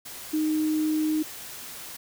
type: tone in noise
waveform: sine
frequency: 309.7 Hz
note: D#4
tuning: 8 cents flat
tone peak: -22 dBFS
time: 0.33-1.23 s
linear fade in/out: 10 ms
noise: white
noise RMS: -40 dBFS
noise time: 0.05-1.97 s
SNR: +15 dB
effects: none